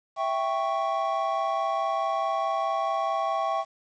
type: chord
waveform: triangle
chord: C# diminished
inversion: first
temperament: equal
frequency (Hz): 659.3 / 784 / 1108.7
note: E5 / G5 / C#6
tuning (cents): 0 / 0 / 0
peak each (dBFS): -27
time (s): 0.16-3.65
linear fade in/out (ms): 50
effects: resampled to 16000 Hz + 9-bit